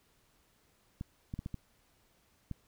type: clicks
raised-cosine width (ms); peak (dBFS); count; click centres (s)
5; -26; 6; 1.011 / 1.339 / 1.391 / 1.461 / 1.543 / 2.513
effects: pink hiss -70 dBFS RMS until 2.67 s